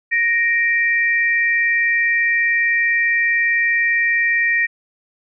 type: tone pair together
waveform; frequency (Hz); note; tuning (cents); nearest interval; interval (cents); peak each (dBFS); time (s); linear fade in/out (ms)
sine; 1864.7 / 2347; A#6 / D7; 0 / -2; major third; 398; -15 / -20; 0.11-4.67; 20
effects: none